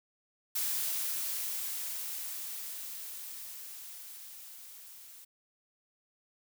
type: noise with level ramp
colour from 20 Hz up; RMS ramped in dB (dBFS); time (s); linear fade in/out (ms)
blue; -32 to -52; 0.55-5.25; 10
effects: none